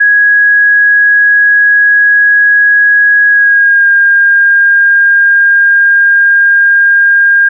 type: tone with pitch glide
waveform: sine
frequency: 1661.2 to 1611.1 Hz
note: G#6 to G6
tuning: 0 to +47 cents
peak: -3 dBFS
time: 0-7.49 s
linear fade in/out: 10 ms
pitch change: -53 cents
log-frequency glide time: 3.28-3.88 s
effects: none